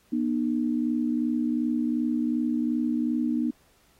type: tone pair together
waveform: sine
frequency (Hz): 241.3 / 304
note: B3 / D#4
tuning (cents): -40 / -40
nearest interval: major third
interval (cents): 400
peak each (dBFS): -25 / -27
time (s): 0.12-3.51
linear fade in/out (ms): 10
effects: pink hiss -63 dBFS RMS until 3.99 s + AAC 48 kbps